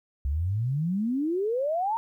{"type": "exponential sweep", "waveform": "sine", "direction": "up", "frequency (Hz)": [65.3, 932.3], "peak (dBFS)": -24, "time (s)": [0.25, 1.97], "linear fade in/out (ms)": 0, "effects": ["11-bit"]}